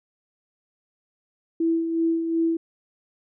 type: tone with tremolo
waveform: sine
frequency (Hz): 329.6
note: E4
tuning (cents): 0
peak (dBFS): -18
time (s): 1.6-2.57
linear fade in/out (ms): 5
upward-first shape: sine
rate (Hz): 2.7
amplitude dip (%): 50
effects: none